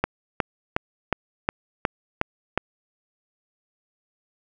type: click train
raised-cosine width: 0.5 ms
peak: -5 dBFS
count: 8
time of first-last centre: 0.04-2.576 s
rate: 2.76 Hz
effects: none